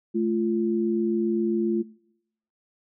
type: tone pair together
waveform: sine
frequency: 217.5 / 345 Hz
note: A3 / F4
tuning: -20 / -21 cents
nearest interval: minor sixth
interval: 799 cents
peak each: -24 dBFS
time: 0.14-1.83 s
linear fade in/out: 20 ms
effects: noise-tail reverb RT60 0.8 s tail -23 dB re dry